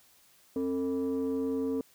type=tone pair together; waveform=sine; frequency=267.6 / 449.4 Hz; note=C4 / A4; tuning=+39 / +37 cents; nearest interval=major sixth; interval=898 cents; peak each=-28 / -30 dBFS; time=0.56-1.81 s; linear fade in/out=2 ms; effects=tanh soft clip ceiling -25 dBFS + white hiss -62 dBFS RMS until 1.94 s